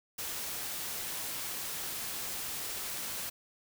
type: noise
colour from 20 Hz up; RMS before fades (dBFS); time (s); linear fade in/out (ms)
white; -38; 0.18-3.3; 10
effects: none